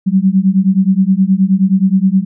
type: beating tone pair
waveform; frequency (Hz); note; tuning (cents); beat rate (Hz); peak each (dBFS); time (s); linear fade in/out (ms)
sine; 186.2 / 195.7; F#3 / G3; +11 / -3; 9.5; -11; 0.06-2.25; 20
effects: none

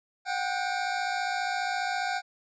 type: tone pair together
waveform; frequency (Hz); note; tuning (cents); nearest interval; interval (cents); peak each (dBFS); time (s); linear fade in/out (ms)
25% pulse; 729.2 / 784; F#5 / G5; -25 / 0; minor second; 125; -27; 0.25-2.22; 50
effects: resampled to 16000 Hz

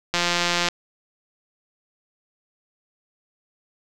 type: click train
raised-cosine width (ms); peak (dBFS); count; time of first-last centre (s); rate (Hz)
0.2; -4; 96; 0.14-0.686; 174
effects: none

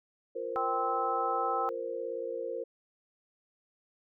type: chord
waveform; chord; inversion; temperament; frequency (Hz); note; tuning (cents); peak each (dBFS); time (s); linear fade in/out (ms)
sine; F suspended fourth; none; just; 349.2 / 465.6 / 523.8; F4 / Bb4 / C5; 0 / -2 / +2; -42 / -36 / -37; 0.35-2.64; 10
type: harmonic tone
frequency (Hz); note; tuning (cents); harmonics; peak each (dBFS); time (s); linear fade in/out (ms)
260.7; C4; -6; 3 / 4 / 5; -32 / -37 / -32; 0.56-1.69; 0
effects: none

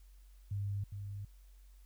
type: tone with echo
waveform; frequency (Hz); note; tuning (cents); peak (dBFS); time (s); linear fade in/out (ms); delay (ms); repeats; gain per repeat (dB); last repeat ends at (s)
sine; 100.4; G2; +42; -34; 0.51-0.84; 5; 410; 1; -6; 1.25
effects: added 47 Hz sine -55 dBFS peak until 1.85 s + white hiss -72 dBFS RMS until 1.85 s

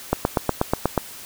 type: click train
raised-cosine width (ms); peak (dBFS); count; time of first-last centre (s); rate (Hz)
1; -3; 8; 0.13-0.977; 8.26
effects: white hiss -39 dBFS RMS until 1.25 s

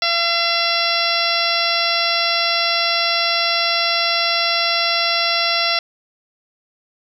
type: harmonic tone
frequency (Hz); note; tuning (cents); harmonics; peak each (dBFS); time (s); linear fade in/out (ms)
680; F5; -46; 1 / 2 / 3 / 4 / 5 / 6 / 7 / 8; -24 / -24 / -24 / -24 / -24 / -24 / -24 / -24; 0.02-5.79; 2
effects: 8-bit

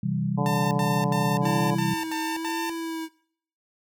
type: chord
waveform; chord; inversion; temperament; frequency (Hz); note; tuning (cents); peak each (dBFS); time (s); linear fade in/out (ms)
sine; C major; none; equal; 130.81 / 164.81 / 196; C3 / E3 / G3; 0 / 0 / 0; -28; 0.03-1.94; 5
type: harmonic tone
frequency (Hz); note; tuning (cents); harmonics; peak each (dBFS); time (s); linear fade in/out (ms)
144.7; D3; -25; 1 / 2 / 3 / 4 / 5 / 6 / 7; -33 / -33 / -33 / -33 / -33 / -33 / -33; 0.37-1.76; 20
type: tone bursts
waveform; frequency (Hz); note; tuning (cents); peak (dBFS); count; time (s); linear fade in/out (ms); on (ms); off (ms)
sawtooth; 898; A5; +35; -25; 7; 0.46-2.696; 0; 250; 81
type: tone with vibrato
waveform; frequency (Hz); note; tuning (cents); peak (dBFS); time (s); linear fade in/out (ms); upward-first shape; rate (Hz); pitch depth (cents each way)
square; 326.4; E4; -17; -30; 1.41-3.09; 50; triangle; 1; 40
effects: noise-tail reverb RT60 0.6 s tail -21 dB re dry

